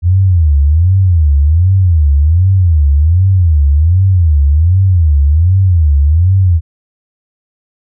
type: tone with vibrato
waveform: sine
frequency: 82.41 Hz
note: E2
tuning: in tune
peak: -5 dBFS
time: 0.02-6.61 s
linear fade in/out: 50 ms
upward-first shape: sine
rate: 1.3 Hz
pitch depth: 270 cents each way
effects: none